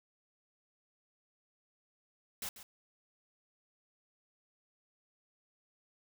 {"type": "noise with echo", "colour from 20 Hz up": "white", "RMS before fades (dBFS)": -40, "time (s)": [2.42, 2.49], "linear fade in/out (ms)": 2, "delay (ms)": 140, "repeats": 1, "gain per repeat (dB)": -12, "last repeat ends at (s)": 2.63, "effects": []}